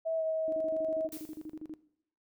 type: tone with pitch glide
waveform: sine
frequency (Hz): 650 to 638.5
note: E5 to D#5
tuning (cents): -24 to +45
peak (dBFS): -29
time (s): 0.05-1.08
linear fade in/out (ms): 20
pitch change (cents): -31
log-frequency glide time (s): 0.16-0.23
type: tone bursts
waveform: sine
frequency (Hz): 311.4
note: D#4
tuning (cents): +2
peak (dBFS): -39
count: 16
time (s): 0.48-1.738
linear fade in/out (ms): 0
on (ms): 43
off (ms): 38
type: noise with exponential decay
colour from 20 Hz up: blue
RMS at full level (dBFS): -43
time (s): 1.12-1.58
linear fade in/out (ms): 2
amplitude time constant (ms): 100
effects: noise-tail reverb RT60 0.7 s tail -17 dB re dry